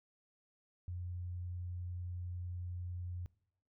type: tone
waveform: sine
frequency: 88.9 Hz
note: F2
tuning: 31 cents sharp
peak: -39 dBFS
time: 0.88-3.26 s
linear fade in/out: 0 ms
effects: noise-tail reverb RT60 0.7 s tail -21 dB re dry